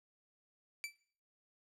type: tone with exponential decay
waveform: sawtooth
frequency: 2325 Hz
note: D7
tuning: 18 cents flat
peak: -33 dBFS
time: 0.84-0.96 s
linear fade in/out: 0 ms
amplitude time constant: 24 ms
effects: noise-tail reverb RT60 0.5 s tail -19 dB re dry + low-pass 12000 Hz 12 dB/octave